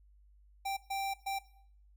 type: tone bursts at uneven times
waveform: square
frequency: 784 Hz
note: G5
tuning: in tune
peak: -34 dBFS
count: 3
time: 0.65-0.77 / 0.9-1.14 / 1.26-1.39 s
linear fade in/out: 10 ms
effects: noise-tail reverb RT60 0.6 s tail -17 dB re dry + added 50 Hz sine -59 dBFS peak until 1.96 s